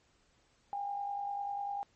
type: tone with amplitude modulation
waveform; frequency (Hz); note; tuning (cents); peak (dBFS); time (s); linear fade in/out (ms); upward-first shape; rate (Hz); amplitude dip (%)
sine; 806; G5; +48; -32; 0.73-1.83; 0; sine; 50.1; 50
effects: pink hiss -70 dBFS RMS until 1.95 s + MP3 32 kbps